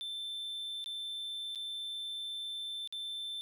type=tone with dropouts; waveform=triangle; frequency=3546 Hz; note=A7; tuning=13 cents sharp; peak=-36 dBFS; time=0.01-3.41 s; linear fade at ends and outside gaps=0 ms; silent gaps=0.842-0.86 / 1.549-1.557 / 2.875-2.925 s; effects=none